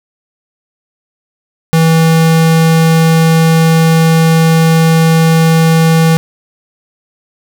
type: tone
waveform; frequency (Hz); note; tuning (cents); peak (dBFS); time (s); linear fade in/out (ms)
square; 162.6; E3; -23; -6; 1.73-6.17; 0
effects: none